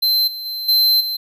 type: tone with level steps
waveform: square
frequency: 4100 Hz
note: C8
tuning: 36 cents flat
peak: -14 / -27 / -24 / -12 / -21 dBFS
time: 0.02-1.17 s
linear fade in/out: 10 ms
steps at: 0.27 / 0.45 / 0.68 / 1 s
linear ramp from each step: 10 ms
effects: none